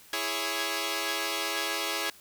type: chord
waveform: 5% pulse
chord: C# minor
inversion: first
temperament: equal with one note detuned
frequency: 331 / 415.3 / 554.4 Hz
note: E4 / G#4 / C#5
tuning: +7 / 0 / 0 cents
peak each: -22 dBFS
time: 0.13-2.1 s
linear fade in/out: 2 ms
effects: white hiss -54 dBFS RMS until 2.2 s

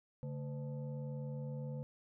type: tone with frequency modulation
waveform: sine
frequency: 141.9 Hz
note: C#3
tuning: 41 cents sharp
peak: -39 dBFS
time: 0.23-1.83 s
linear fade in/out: 0 ms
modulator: 365 Hz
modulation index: 0.74
effects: none

